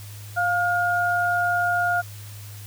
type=tone pair together; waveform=sine; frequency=703 / 1425.6 Hz; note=F5 / F6; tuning=+11 / +35 cents; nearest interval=octave; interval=1224 cents; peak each=-22 dBFS; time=0.36-2.02 s; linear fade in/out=20 ms; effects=added 103 Hz sine -37 dBFS peak until 2.66 s + white hiss -45 dBFS RMS until 2.66 s